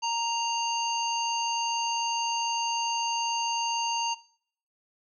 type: harmonic tone with a mistuned harmonic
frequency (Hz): 931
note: A#5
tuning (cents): -2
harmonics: 1 / 3 / 5 / 7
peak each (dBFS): -28 / -33 / -35 / -36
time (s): 0.02-4.15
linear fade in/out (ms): 20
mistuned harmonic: 7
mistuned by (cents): -44
effects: noise-tail reverb RT60 0.6 s tail -21 dB re dry